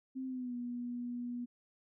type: tone with pitch glide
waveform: sine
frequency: 261.6 to 242.7 Hz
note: C4 to B3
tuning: 0 to -30 cents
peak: -37 dBFS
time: 0.15-1.46 s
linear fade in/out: 20 ms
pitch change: -130 cents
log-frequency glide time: 0.26-0.55 s
effects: none